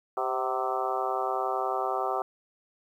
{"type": "harmonic tone with a mistuned harmonic", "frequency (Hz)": 130.81, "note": "C3", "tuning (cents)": 0, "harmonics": [3, 4, 5, 6, 7, 8, 9, 10], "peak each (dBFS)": [-34, -36, -35, -31, -37, -39, -34, -37], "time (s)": [0.17, 2.22], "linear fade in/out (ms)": 2, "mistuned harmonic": 6, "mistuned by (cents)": -53, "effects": ["10-bit"]}